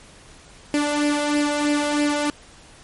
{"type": "tone with flanger", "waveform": "sawtooth", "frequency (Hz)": 293.7, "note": "D4", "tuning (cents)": 0, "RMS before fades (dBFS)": -21, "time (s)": [0.74, 2.3], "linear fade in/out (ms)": 0, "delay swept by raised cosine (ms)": [0.39, 1.49], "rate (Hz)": 3.1, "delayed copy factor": 0.6, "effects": ["pink hiss -47 dBFS RMS until 2.83 s", "MP3 48 kbps"]}